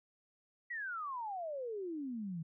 sine exponential sweep, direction down, 1975.5 to 156.1 Hz, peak -38 dBFS, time 0.7-2.43 s, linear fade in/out 10 ms, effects none

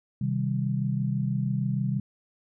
sine chord, C minor, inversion none, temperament just, 130.81 / 156.98 / 196.22 Hz, C3 / Eb3 / G3, 0 / +16 / +2 cents, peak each -27 / -31 / -29 dBFS, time 0.21-2 s, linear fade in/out 5 ms, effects none

